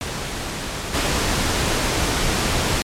pink noise with level steps, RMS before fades -27 / -20 dBFS, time 0.01-2.82 s, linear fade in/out 0 ms, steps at 0.93 s, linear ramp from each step 20 ms, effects low-pass 9000 Hz 12 dB/octave + MP3 96 kbps

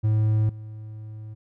triangle tone with level steps, 108.2 Hz, A2, 29 cents flat, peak -16 / -33 dBFS, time 0.03-1.35 s, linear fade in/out 20 ms, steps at 0.49 s, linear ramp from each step 5 ms, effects none

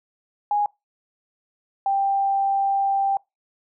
sine tone pair in turn, 826 / 787.7 Hz, G#5 / G5, -10 / +8 cents, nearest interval minor second, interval 82 cents, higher first, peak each -18 dBFS, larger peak neither, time 0.51-0.66 / 1.86-3.17 s, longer second, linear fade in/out 2 ms, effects noise-tail reverb RT60 0.2 s tail -24 dB re dry

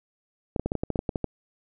clicks, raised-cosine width 2 ms, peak -13 dBFS, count 12, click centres 0.562 / 0.596 / 0.66 / 0.719 / 0.753 / 0.835 / 0.903 / 0.958 / 0.991 / 1.092 / 1.158 / 1.243 s, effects none

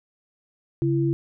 sine tone pair together, 138.59 / 335.4 Hz, C#3 / E4, 0 / +30 cents, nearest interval octave + minor third, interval 1530 cents, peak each -22 dBFS, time 0.82-1.13 s, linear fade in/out 0 ms, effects none

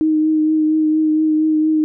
sine tone with vibrato, 311.1 Hz, D#4, in tune, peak -12 dBFS, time 0.01-1.84 s, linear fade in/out 0 ms, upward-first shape triangle, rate 4.3 Hz, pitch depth 21 cents each way, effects none

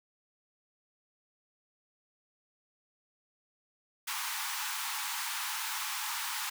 pink high-pass noise, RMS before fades -36 dBFS, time 4.07-6.5 s, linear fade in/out 10 ms, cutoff 820 Hz, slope 96 dB/octave, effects none

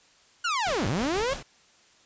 sawtooth linear two-way sweep, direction down then up, 1480 to 87 to 566 Hz, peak -21 dBFS, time 0.44-1.34 s, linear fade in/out 10 ms, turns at 0.87 s
pink noise with tremolo, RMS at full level -35 dBFS, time 0.66-1.43 s, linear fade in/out 5 ms, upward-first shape triangle, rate 6.2 Hz, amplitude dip 70%
effects white hiss -59 dBFS RMS until 2.05 s + resampled to 16000 Hz

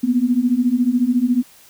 sine beating tone pair, 237.6 / 251.6 Hz, A#3 / B3, +33 / +32 cents, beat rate 14 Hz, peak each -18 / -16 dBFS, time 0.03-1.43 s, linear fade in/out 10 ms, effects white hiss -48 dBFS RMS until 1.69 s

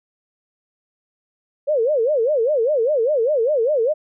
sine tone with vibrato, 523.3 Hz, C5, in tune, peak -15 dBFS, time 1.67-3.94 s, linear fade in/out 20 ms, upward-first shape sine, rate 5 Hz, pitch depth 290 cents each way, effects none

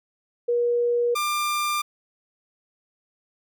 sine / sawtooth tone pair in turn, 478.8 / 1193 Hz, A#4 / D6, +46 / +27 cents, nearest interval octave + major third, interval 1581 cents, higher second, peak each -19 / -19 dBFS, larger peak neither, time 0.48-1.15 / 1.15-1.82 s, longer neither, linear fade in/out 10 ms, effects none

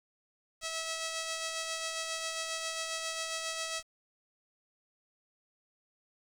5% pulse tone with tremolo, 649 Hz, E5, 27 cents flat, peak -22 dBFS, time 0.61-3.83 s, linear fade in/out 50 ms, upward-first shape sine, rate 7.4 Hz, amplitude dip 35%, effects low-pass 12000 Hz 12 dB/octave + 9-bit

